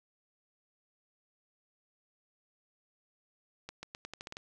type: accelerating click train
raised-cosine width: 0.2 ms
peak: -25 dBFS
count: 9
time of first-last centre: 3.69-4.369 s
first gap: 140 ms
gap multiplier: 0.85
effects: none